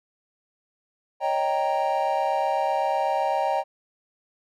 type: chord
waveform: triangle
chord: Eb dominant seventh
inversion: third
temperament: equal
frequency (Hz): 554.4 / 622.3 / 784 / 932.3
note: Db5 / Eb5 / G5 / Bb5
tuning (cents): 0 / 0 / 0 / 0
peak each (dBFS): -27 / -26 / -23 / -26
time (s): 1.2-3.64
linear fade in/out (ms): 50
effects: none